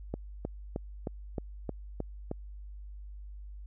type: click train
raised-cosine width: 2 ms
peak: -20 dBFS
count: 8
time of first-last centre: 0.14-2.314 s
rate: 3.22 Hz
effects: added 50 Hz sine -42 dBFS peak until 3.66 s